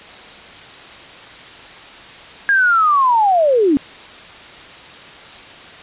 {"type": "linear sweep", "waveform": "sine", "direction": "down", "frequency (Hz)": [1643, 261.6], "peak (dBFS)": -10, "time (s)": [2.49, 3.77], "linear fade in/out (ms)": 0, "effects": ["white hiss -37 dBFS RMS until 5.82 s", "resampled to 8000 Hz"]}